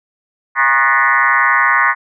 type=tone with frequency modulation; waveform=sine; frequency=1480 Hz; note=F#6; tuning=in tune; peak=-9 dBFS; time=0.55-1.95 s; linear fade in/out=50 ms; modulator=131 Hz; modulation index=4; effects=none